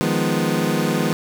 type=chord; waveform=25% pulse; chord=F half-diminished seventh; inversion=third; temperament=equal; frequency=155.56 / 174.61 / 207.7 / 246.9 Hz; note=Eb3 / F3 / Ab3 / Cb4; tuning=0 / 0 / 0 / 0 cents; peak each=-20 dBFS; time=0.01-1.13 s; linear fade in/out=0 ms; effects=none